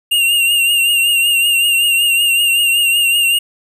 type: tone with vibrato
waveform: square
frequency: 2794 Hz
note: F7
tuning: in tune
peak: -11 dBFS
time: 0.11-3.39 s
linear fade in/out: 10 ms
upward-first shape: triangle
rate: 5.3 Hz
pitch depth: 51 cents each way
effects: none